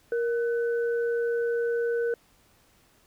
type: tone pair together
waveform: sine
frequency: 469.3 / 1502 Hz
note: A#4 / F#6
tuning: +12 / +26 cents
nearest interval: octave + minor sixth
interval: 2014 cents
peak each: -24 / -36 dBFS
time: 0.12-2.14 s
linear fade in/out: 2 ms
effects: pink hiss -62 dBFS RMS until 3.06 s